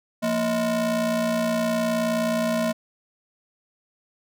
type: ring-modulated tone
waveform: square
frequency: 202.2 Hz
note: G#3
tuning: 46 cents flat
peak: -19 dBFS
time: 0.22-2.73 s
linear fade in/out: 20 ms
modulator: 434 Hz
effects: none